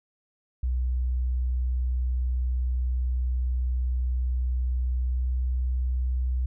sine tone with pitch glide, 62.4 to 62.91 Hz, B1 to B1, +19 to +33 cents, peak -23 dBFS, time 0.63-6.46 s, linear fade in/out 5 ms, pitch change +14 cents, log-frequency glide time 5.05-5.27 s, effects none

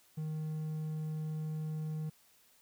triangle tone, 155.56 Hz, D#3, in tune, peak -33 dBFS, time 0.17-2.1 s, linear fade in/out 10 ms, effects white hiss -66 dBFS RMS until 2.61 s

